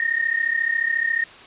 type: tone pair together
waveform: sine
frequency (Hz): 1830.5 / 1864.7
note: A#6 / A#6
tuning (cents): -32 / 0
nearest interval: unison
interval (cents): 32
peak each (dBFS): -22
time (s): 0-1.24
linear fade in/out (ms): 2
effects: white hiss -43 dBFS RMS until 1.46 s + resampled to 8000 Hz